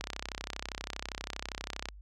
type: click train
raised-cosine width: 0.2 ms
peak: -18 dBFS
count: 62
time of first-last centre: 0.01-1.887 s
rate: 32.5 Hz
effects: added 50 Hz sine -47 dBFS peak until 2.01 s